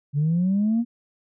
sine linear sweep, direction up, 139.3 to 239.9 Hz, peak -17 dBFS, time 0.13-0.85 s, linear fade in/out 50 ms, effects tanh soft clip ceiling -15 dBFS

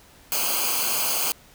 white noise with comb filter, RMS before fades -24 dBFS, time 0.32-1.32 s, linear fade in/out 0 ms, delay 0.54 ms, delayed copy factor -0.8, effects pink hiss -52 dBFS RMS until 1.54 s

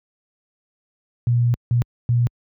sine tone bursts at uneven times, 120 Hz, B2, 49 cents flat, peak -14 dBFS, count 3, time 1.27-1.54 / 1.71-1.82 / 2.09-2.27 s, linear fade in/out 0 ms, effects high-pass 60 Hz 12 dB/octave

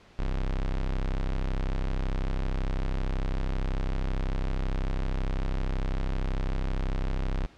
40% pulse tone, 32.7 Hz, C1, in tune, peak -25 dBFS, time 0.19-7.46 s, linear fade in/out 0 ms, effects pink hiss -55 dBFS RMS until 7.57 s + low-pass 4000 Hz 12 dB/octave

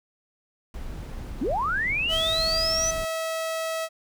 brown noise, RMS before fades -35 dBFS, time 0.74-3.05 s, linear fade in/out 2 ms
sine linear sweep, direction up, 209 to 6100 Hz, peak -23 dBFS, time 1.41-2.91 s, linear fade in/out 5 ms
sawtooth tone, 648 Hz, E5, 30 cents flat, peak -23 dBFS, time 2.08-3.89 s, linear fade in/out 50 ms
effects none

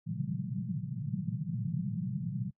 white band-pass noise, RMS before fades -35 dBFS, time 0.06-2.51 s, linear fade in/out 20 ms, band 110 to 200 Hz, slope 96 dB/octave, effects noise-tail reverb RT60 0.1 s tail -24 dB re dry

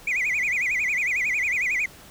sine tone with vibrato, 2217 Hz, C#7, in tune, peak -19 dBFS, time 0.07-1.86 s, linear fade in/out 5 ms, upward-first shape sine, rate 11 Hz, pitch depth 210 cents each way, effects tanh soft clip ceiling -20 dBFS + pink hiss -47 dBFS RMS until 2.1 s

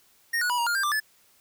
square tone with pitch steps, 1855 / 1461 / 976 / 944 / 1412 / 1587 / 1183 / 1731 Hz, A#6 / F#6 / B5 / A#5 / F6 / G6 / D6 / A6, -9 / -22 / -21 / +22 / +19 / +21 / +12 / -29 cents, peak -24 dBFS, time 0.33-1.002 s, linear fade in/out 10 ms, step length 84 ms, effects white hiss -61 dBFS RMS until 1.4 s

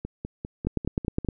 two click trains, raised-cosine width 3 ms, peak -19 / -11 dBFS, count 7 / 7, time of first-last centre 0.05-1.248 / 0.67-1.287 s, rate 5.01 / 9.72 Hz, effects none

